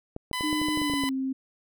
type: clicks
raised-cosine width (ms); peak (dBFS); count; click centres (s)
2; -21; 11; 0.164 / 0.313 / 0.409 / 0.529 / 0.616 / 0.685 / 0.774 / 0.817 / 0.899 / 0.937 / 1.037
type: tone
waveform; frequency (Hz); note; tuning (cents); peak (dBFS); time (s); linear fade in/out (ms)
15% pulse; 1004; B5; +28; -22; 0.33-1.09; 0
type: tone with pitch glide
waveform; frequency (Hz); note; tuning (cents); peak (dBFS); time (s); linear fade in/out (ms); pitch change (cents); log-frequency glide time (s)
sine; 304.3 to 264.9; D#4 to C4; -38 to +22; -26; 0.43-1.33; 10; -240; 0.77-1.12
effects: none